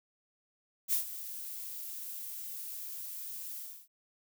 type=noise with ADSR envelope; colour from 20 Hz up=violet; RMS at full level=-28 dBFS; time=0.88-3.88 s; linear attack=49 ms; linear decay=110 ms; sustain=-14 dB; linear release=300 ms; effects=none